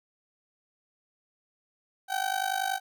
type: tone with amplitude modulation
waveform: 30% pulse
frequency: 767 Hz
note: G5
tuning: 38 cents flat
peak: -21 dBFS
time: 2.08-2.8 s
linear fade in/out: 50 ms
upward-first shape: sine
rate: 50.5 Hz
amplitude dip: 85%
effects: none